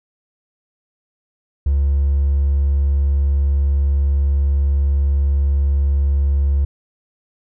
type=tone with hard clipping; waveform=triangle; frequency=70 Hz; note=C#2; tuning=18 cents sharp; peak=-13 dBFS; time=1.66-6.65 s; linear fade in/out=5 ms; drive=3 dB; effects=none